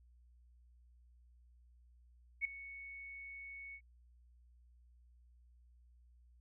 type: tone with ADSR envelope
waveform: sine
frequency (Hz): 2217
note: C#7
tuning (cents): 0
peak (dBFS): -30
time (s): 2.41-3.81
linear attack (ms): 39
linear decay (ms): 5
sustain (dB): -17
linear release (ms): 67
effects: added 60 Hz sine -62 dBFS peak until 6.4 s